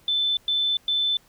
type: tone bursts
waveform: sine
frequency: 3524 Hz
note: A7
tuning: 2 cents sharp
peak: -20 dBFS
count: 3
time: 0.08-1.17 s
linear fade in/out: 2 ms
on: 290 ms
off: 110 ms
effects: pink hiss -58 dBFS RMS until 1.28 s